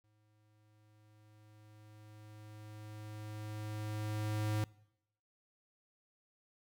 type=tone with exponential growth; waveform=square; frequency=106.7 Hz; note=G#2; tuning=47 cents sharp; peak=-32 dBFS; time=0.04-4.64 s; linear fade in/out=0 ms; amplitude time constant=1000 ms; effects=noise-tail reverb RT60 0.8 s tail -23 dB re dry